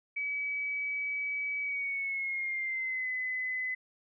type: tone with pitch glide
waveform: sine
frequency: 2282 to 2021 Hz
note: C#7 to B6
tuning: +50 to +39 cents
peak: -31 dBFS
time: 0.16-3.75 s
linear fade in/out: 10 ms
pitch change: -211 cents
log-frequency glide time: 1.61-3.1 s
effects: none